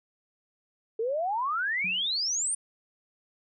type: exponential sweep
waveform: sine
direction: up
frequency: 430.1 to 9397 Hz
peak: -26 dBFS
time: 0.99-2.55 s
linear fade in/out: 5 ms
type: tone with exponential decay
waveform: sine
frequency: 183.3 Hz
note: F#3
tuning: 16 cents flat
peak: -36 dBFS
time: 1.84-2.15 s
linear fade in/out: 5 ms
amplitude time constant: 66 ms
effects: none